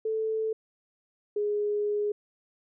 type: tone pair in turn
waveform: sine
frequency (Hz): 440 / 415.3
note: A4 / G#4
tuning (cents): 0 / 0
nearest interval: minor second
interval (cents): 100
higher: first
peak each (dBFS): -26 / -25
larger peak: second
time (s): 0.05-0.53 / 1.36-2.12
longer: second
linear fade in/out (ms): 5
effects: none